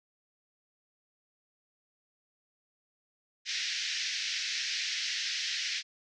white band-pass noise, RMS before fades -34 dBFS, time 3.45-5.83 s, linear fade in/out 50 ms, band 1700 to 5900 Hz, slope 48 dB/octave, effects none

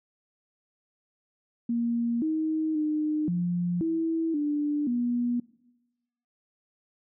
sine tone with pitch steps, 235 / 314.6 / 305 / 175.5 / 326.4 / 294.2 / 241.6 Hz, A#3 / D#4 / D#4 / F3 / E4 / D4 / B3, +14 / +19 / -34 / +9 / -17 / +3 / -38 cents, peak -24 dBFS, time 1.69-5.4 s, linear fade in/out 5 ms, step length 530 ms, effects noise-tail reverb RT60 1.0 s tail -21 dB re dry

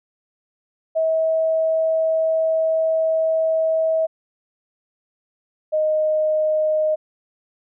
sine tone pair in turn, 643 / 619.5 Hz, E5 / D#5, -43 / -8 cents, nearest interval minor second, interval 65 cents, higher first, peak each -16 dBFS, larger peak neither, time 0.95-4.07 / 5.72-6.96 s, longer first, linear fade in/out 20 ms, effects none

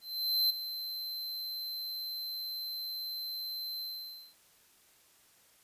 square tone with ADSR envelope, 4091 Hz, C8, 40 cents flat, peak -25 dBFS, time 0.01-4.35 s, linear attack 490 ms, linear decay 9 ms, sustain -12 dB, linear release 540 ms, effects white hiss -64 dBFS RMS until 5.63 s + resampled to 32000 Hz

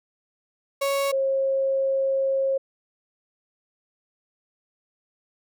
35% pulse / sine tone pair in turn, 554.4 / 539.2 Hz, C#5 / C#5, 0 / -48 cents, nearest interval unison, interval 48 cents, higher first, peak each -20 dBFS, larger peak neither, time 0.81-1.12 / 1.12-2.58 s, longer second, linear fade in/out 10 ms, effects none

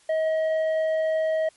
sine tone with tanh clipping, 635 Hz, D#5, 35 cents sharp, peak -22 dBFS, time 0.09-1.49 s, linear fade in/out 5 ms, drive 6 dB, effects white hiss -58 dBFS RMS until 1.56 s + MP3 48 kbps

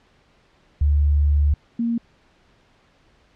sine tone pair in turn, 72.9 / 233 Hz, D2 / A#3, -12 / -1 cents, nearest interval octave + minor sixth, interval 2011 cents, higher second, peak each -14 / -19 dBFS, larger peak first, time 0.81-1.54 / 1.79-1.98 s, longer first, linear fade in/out 5 ms, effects pink hiss -58 dBFS RMS until 3.35 s + low-pass 4000 Hz 12 dB/octave

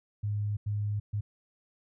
sine tone bursts at uneven times, 103.83 Hz, G#2, in tune, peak -28 dBFS, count 3, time 0.23-0.57 / 0.66-1 / 1.13-1.21 s, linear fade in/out 10 ms, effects none

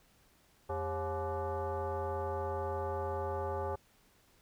sine tone with frequency modulation, 229.1 Hz, A#3, 30 cents flat, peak -33 dBFS, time 0.69-3.76 s, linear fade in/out 10 ms, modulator 315 Hz, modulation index 2.6, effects pink hiss -67 dBFS RMS until 4.41 s

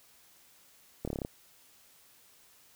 slowing click train, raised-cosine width 2 ms, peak -21 dBFS, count 8, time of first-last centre 1.05-1.249 s, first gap 26 ms, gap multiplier 1.03, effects white hiss -61 dBFS RMS until 2.75 s

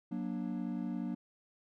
triangle chord, Gb augmented, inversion none, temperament equal with one note detuned, 185 / 236.5 / 293.7 Hz, Gb3 / Bb3 / D4, 0 / +25 / 0 cents, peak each -37 / -36 / -39 dBFS, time 0.11-1.15 s, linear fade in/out 10 ms, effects none

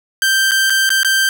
sawtooth tone with dropouts, 1568 Hz, G6, in tune, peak -8 dBFS, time 0.22-1.29 s, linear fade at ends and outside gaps 1 ms, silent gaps 0.511-0.517 / 0.698-0.703 / 0.892-0.903 / 1.032-1.047 s, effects none

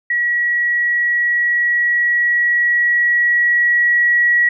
sine tone with level ramp, 1921 Hz, B6, 48 cents flat, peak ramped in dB -14 to -10 dBFS, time 0.1-4.49 s, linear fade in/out 5 ms, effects none

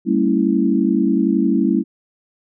sine chord, G diminished seventh, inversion none, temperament equal with one note detuned, 196 / 227.2 / 277.2 / 329.6 Hz, G3 / Bb3 / Db4 / Fb4, 0 / -44 / 0 / 0 cents, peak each -19 dBFS, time 0.05-1.84 s, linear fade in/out 50 ms, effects none

